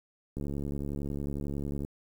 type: click train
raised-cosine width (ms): 3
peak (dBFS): -23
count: 106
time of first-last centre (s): 0.37-1.849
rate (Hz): 71
effects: 9-bit